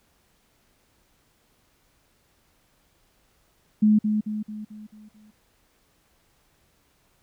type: tone with echo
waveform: sine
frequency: 212.8 Hz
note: G#3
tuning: 42 cents sharp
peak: -14 dBFS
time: 3.82-3.99 s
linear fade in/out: 10 ms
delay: 220 ms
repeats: 6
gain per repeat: -6 dB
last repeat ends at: 5.31 s
effects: pink hiss -65 dBFS RMS until 7.22 s